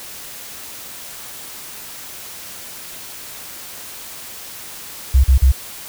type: tone bursts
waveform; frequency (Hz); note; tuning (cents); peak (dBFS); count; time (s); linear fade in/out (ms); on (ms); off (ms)
sine; 65.8; C2; +10; -7; 3; 5.14-5.52; 10; 100; 40
effects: white hiss -34 dBFS RMS until 5.88 s